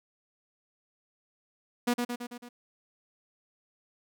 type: tone with echo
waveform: sawtooth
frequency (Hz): 242.1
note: B3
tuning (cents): -34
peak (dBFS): -20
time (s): 1.87-1.94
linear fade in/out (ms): 10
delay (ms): 110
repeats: 5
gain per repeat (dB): -4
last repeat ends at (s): 2.49
effects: none